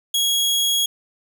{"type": "tone", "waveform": "sawtooth", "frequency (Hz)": 3315, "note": "G#7", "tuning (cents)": -4, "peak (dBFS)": -14, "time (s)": [0.14, 0.86], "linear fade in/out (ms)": 5, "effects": []}